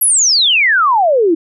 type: exponential sweep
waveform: sine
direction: down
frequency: 11830 to 311.1 Hz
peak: -8 dBFS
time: 0.01-1.35 s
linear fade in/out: 10 ms
effects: none